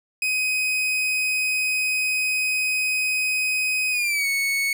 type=tone with pitch glide; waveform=40% pulse; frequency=2514 to 2214 Hz; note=D#7 to C#7; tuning=+17 to -3 cents; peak=-20 dBFS; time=0.22-4.73 s; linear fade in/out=2 ms; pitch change=-220 cents; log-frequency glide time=3.91-4.27 s; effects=none